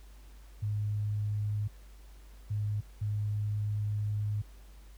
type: tone bursts at uneven times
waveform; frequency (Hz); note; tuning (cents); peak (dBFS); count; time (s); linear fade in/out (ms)
sine; 104.5; G#2; +11; -29; 3; 0.62-1.68 / 2.5-2.81 / 3.01-4.42; 10
effects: added 50 Hz sine -49 dBFS peak until 4.97 s + pink hiss -62 dBFS RMS until 4.97 s